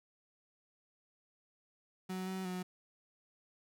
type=tone with pitch steps; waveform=35% pulse; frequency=186 / 188.4 / 182.4 Hz; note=F#3 / F#3 / F#3; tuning=+9 / +32 / -24 cents; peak=-36 dBFS; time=2.09-2.63 s; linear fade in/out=10 ms; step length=180 ms; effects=none